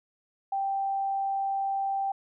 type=tone; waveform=sine; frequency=784 Hz; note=G5; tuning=in tune; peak=-26 dBFS; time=0.52-2.12 s; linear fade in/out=5 ms; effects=none